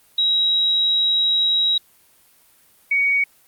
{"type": "tone pair in turn", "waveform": "sine", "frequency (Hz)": [3843, 2244], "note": ["B7", "C#7"], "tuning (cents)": [-48, 21], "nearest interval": "major sixth", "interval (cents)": 931, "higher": "first", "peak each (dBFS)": -15, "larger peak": "neither", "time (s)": [[0.18, 1.78], [2.91, 3.24]], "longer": "first", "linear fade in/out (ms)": 5, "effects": ["white hiss -55 dBFS RMS until 3.47 s", "Opus 32 kbps"]}